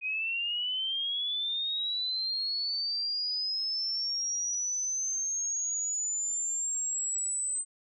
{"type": "linear sweep", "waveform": "sine", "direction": "up", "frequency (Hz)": [2489, 8160], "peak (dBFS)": -29, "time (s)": [0.01, 7.65], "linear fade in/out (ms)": 50, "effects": []}